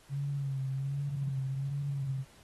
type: tone with vibrato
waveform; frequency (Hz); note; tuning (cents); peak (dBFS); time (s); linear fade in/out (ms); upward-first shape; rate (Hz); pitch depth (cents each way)
sine; 137.5; C#3; -14; -31; 0.09-2.25; 50; sine; 1.3; 54
effects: pink hiss -60 dBFS RMS until 2.43 s + AAC 32 kbps